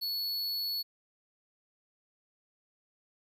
square tone, 4405 Hz, C#8, 12 cents flat, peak -32 dBFS, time 0.01-0.83 s, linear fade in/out 20 ms, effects 12-bit

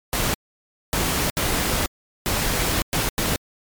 pink noise bursts at uneven times, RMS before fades -22 dBFS, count 6, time 0.13-0.34 / 0.93-1.3 / 1.37-1.86 / 2.26-2.82 / 2.93-3.09 / 3.18-3.36 s, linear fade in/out 0 ms, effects MP3 96 kbps

